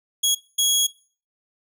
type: tone bursts at uneven times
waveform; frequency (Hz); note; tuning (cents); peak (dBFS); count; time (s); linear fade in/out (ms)
20% pulse; 3322; G#7; 0; -12; 2; 0.23-0.35 / 0.58-0.87; 10
effects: noise-tail reverb RT60 0.4 s tail -19 dB re dry